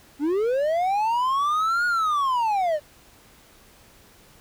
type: linear two-way sweep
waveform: triangle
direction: up then down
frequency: 270.9 to 1451 to 575 Hz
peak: -18 dBFS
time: 0.19-2.8 s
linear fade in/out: 50 ms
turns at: 1.86 s
effects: pink hiss -53 dBFS RMS until 4.4 s